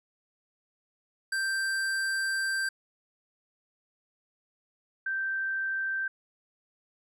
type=tone pair in turn; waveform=square / sine; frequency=1570 / 1563.3 Hz; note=G6 / G6; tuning=+2 / -5 cents; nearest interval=unison; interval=7 cents; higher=first; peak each=-28 / -28 dBFS; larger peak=neither; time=1.32-2.69 / 5.06-6.08 s; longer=first; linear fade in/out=5 ms; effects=low-pass 12000 Hz 12 dB/octave